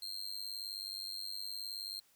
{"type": "tone with amplitude modulation", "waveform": "40% pulse", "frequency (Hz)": 4186, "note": "C8", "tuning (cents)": 0, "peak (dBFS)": -35, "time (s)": [0.02, 2], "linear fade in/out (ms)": 5, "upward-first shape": "sine", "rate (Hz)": 99.1, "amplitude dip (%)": 95, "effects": ["white hiss -69 dBFS RMS until 2.15 s"]}